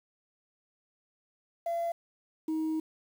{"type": "tone pair in turn", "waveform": "sine", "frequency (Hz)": [679, 316], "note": ["F5", "D#4"], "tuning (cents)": [-49, 27], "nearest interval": "octave + minor second", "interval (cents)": 1324, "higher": "first", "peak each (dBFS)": [-27, -26], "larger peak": "second", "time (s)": [[1.66, 1.92], [2.48, 2.8]], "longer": "second", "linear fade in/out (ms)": 5, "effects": ["tanh soft clip ceiling -27 dBFS", "9-bit"]}